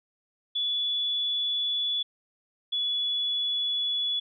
sine tone pair in turn, 3430 / 3412 Hz, A7 / G#7, -45 / +46 cents, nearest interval unison, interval 9 cents, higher first, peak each -25 dBFS, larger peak neither, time 0.55-2.03 / 2.72-4.2 s, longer neither, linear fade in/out 10 ms, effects none

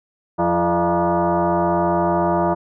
sine tone with frequency modulation, 174.61 Hz, F3, in tune, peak -15 dBFS, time 0.38-2.55 s, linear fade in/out 20 ms, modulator 258 Hz, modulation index 3.5, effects none

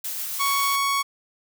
blue noise with tremolo, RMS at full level -29 dBFS, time 0.04-0.76 s, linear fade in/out 5 ms, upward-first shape triangle, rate 7.2 Hz, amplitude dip 25%
sawtooth tone, 1113 Hz, C#6, 7 cents sharp, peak -17 dBFS, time 0.39-1.03 s, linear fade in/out 20 ms
effects none

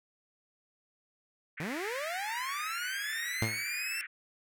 pink band-pass noise, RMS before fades -42 dBFS, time 1.57-4.07 s, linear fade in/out 10 ms, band 1600 to 2300 Hz, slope 48 dB/octave
sawtooth linear sweep, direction up, 138.7 to 2710 Hz, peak -31 dBFS, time 1.6-4.01 s, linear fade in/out 0 ms
sawtooth tone with exponential decay, 111 Hz, A2, 16 cents sharp, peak -22 dBFS, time 3.42-3.65 s, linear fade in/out 0 ms, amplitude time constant 49 ms
effects none

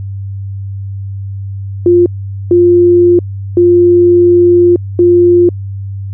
sine tone bursts at uneven times, 350.1 Hz, F4, 4 cents sharp, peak -3 dBFS, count 4, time 1.86-2.06 / 2.51-3.19 / 3.57-4.76 / 4.99-5.49 s, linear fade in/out 2 ms, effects added 98 Hz sine -18 dBFS peak until 6.13 s

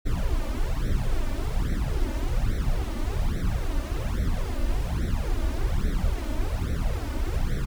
brown noise with flanger, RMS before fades -25 dBFS, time 0.05-7.66 s, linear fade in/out 20 ms, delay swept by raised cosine 0.51 to 3.41 ms, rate 1.2 Hz, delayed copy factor +0.95, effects none

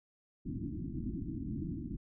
white low-pass noise, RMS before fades -39 dBFS, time 0.45-1.97 s, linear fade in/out 10 ms, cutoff 330 Hz, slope 96 dB/octave, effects none

